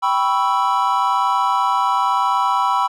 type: chord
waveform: triangle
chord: C# half-diminished seventh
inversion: second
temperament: equal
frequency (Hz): 784 / 987.8 / 1108.7 / 1318.5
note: G5 / B5 / C#6 / E6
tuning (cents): 0 / 0 / 0 / 0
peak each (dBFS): -20 / -16 / -21 / -20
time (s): 0.02-2.88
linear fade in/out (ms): 20
effects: none